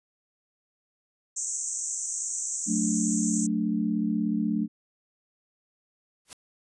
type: band-pass noise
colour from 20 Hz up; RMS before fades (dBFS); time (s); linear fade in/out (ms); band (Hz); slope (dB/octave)
white; -32; 1.36-3.47; 10; 6100 to 8200; 96
type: chord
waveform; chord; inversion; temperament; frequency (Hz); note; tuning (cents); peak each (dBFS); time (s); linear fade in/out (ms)
sine; D major; first; just; 183.54 / 220.2 / 293.7; F#3 / A3 / D4; -14 / +2 / 0; -30 / -26 / -30; 2.66-4.68; 50
type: noise with exponential growth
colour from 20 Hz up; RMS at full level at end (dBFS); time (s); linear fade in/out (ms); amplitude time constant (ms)
white; -37; 6.25-6.33; 1; 17
effects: resampled to 24000 Hz